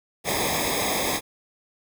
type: noise with comb filter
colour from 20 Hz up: pink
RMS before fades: -25 dBFS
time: 0.24-1.21 s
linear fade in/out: 50 ms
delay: 0.69 ms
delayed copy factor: -0.95
effects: none